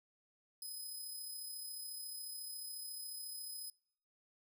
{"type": "tone with amplitude modulation", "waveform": "10% pulse", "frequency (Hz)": 5040, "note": "D#8", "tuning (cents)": 21, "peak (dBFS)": -37, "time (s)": [0.62, 3.7], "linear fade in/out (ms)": 2, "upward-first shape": "sine", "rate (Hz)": 34.1, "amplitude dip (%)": 35, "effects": ["noise-tail reverb RT60 0.6 s tail -24 dB re dry"]}